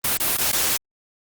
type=noise with dropouts; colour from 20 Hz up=white; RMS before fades=-21 dBFS; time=0.04-0.77 s; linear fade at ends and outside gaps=5 ms; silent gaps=0.174-0.2 / 0.371-0.382 / 0.518-0.528 s; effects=Opus 32 kbps